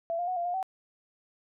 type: tone with pitch steps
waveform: sine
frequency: 671 / 703 / 735 / 692 / 709 / 760 Hz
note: E5 / F5 / F#5 / F5 / F5 / F#5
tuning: +31 / +11 / -12 / -16 / +26 / +46 cents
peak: -28 dBFS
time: 0.1-0.628 s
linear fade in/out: 0 ms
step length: 88 ms
effects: none